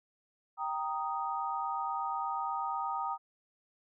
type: chord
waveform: sine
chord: Eb major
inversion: first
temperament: equal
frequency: 784 / 932.3 / 1244.5 Hz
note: G5 / Bb5 / Eb6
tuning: 0 / 0 / 0 cents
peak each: -37 / -36 / -36 dBFS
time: 0.57-3.18 s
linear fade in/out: 50 ms
effects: none